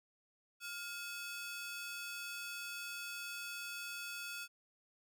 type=ring-modulated tone; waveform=sawtooth; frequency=1991 Hz; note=B6; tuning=14 cents sharp; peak=-36 dBFS; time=0.6-4.48 s; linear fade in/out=50 ms; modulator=584 Hz; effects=none